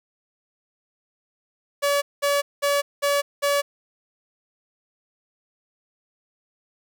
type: tone bursts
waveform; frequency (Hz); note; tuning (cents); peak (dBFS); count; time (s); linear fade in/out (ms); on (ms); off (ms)
sawtooth; 570; C#5; +48; -15; 5; 1.82-3.62; 20; 200; 200
effects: none